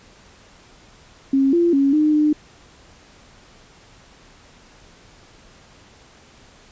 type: tone with pitch steps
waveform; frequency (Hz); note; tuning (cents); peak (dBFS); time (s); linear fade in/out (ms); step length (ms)
sine; 270.9 / 343.1 / 276.4 / 304.7 / 301.7; C#4 / F4 / C#4 / D#4 / D4; -40 / -31 / -5 / -36 / +47; -13; 1.33-2.33; 5; 200
effects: pink hiss -49 dBFS RMS until 6.71 s + resampled to 16000 Hz